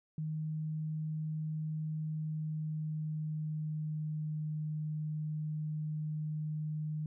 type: tone with pitch glide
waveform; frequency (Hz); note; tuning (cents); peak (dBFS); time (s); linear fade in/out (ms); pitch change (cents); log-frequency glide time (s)
sine; 155.56 to 153.42; D#3 to D#3; 0 to -24; -34; 0.18-7.06; 2; -24; 2.02-4.46
effects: none